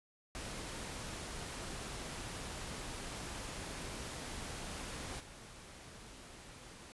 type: noise with level steps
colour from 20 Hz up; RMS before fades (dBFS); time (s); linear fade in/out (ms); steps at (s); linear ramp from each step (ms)
pink; -44 / -53; 0.35-6.92; 0; 5.19; 20
effects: resampled to 24000 Hz